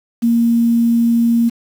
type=tone with quantisation; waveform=sine; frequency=233.1 Hz; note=A#3; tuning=in tune; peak=-10 dBFS; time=0.22-1.5 s; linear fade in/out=20 ms; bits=6; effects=none